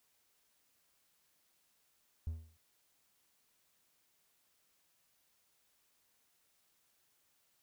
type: tone with exponential decay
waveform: triangle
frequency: 80.8 Hz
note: E2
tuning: 34 cents flat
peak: -30 dBFS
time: 2.27-2.57 s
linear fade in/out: 0 ms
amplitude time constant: 65 ms
effects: tanh soft clip ceiling -30 dBFS + white hiss -75 dBFS RMS until 7.62 s